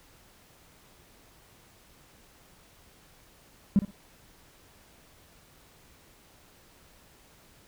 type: tone with echo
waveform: triangle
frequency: 200 Hz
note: G3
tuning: 35 cents sharp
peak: -13 dBFS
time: 3.76-3.79 s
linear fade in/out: 0 ms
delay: 59 ms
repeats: 2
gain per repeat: -15 dB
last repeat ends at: 3.908 s
effects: tanh soft clip ceiling -14 dBFS + pink hiss -58 dBFS RMS until 7.67 s